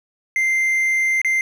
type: tone with dropouts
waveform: triangle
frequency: 2088 Hz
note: C7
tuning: 4 cents flat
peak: -14 dBFS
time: 0.36-1.41 s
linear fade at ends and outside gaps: 1 ms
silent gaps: 1.216-1.247 s
effects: none